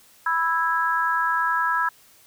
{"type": "chord", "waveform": "sine", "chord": "E major", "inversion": "second", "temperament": "just", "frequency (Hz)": [988.9, 1318.5, 1648.1], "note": ["B5", "E6", "G#6"], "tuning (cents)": [2, 0, -14], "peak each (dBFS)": -24, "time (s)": [0.26, 1.89], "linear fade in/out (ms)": 5, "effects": ["white hiss -54 dBFS RMS until 2.26 s"]}